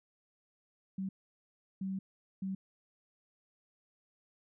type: tone bursts at uneven times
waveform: sine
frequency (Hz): 191.6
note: G3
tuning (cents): -39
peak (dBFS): -34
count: 3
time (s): 0.98-1.09 / 1.81-1.99 / 2.42-2.55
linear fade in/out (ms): 5
effects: none